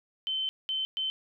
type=tone bursts at uneven times; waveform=sine; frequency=3077 Hz; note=G7; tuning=33 cents flat; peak=-28 dBFS; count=3; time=0.27-0.49 / 0.69-0.85 / 0.97-1.1 s; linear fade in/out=0 ms; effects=none